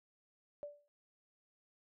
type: tone with exponential decay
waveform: sine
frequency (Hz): 583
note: D5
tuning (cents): -13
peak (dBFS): -39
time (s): 0.63-0.88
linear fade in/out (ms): 0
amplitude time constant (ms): 53
effects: none